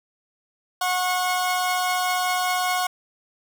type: tone pair together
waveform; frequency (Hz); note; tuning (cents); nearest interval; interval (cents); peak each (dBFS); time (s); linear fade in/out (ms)
sawtooth; 729 / 1091; F#5 / C#6; -26 / -28; perfect fifth; 698; -19 / -22; 0.81-2.87; 5
effects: none